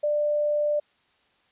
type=tone; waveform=sine; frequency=593 Hz; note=D5; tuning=17 cents sharp; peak=-21 dBFS; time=0.03-0.8 s; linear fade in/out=10 ms; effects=white hiss -65 dBFS RMS until 1.51 s + resampled to 8000 Hz